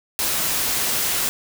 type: noise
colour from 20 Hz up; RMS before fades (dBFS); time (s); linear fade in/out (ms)
white; -22; 0.19-1.29; 0
effects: none